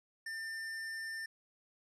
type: tone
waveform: square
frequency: 1795 Hz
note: A6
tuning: 34 cents sharp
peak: -40 dBFS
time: 0.26-1.26 s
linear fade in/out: 5 ms
effects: low-pass 10000 Hz 12 dB/octave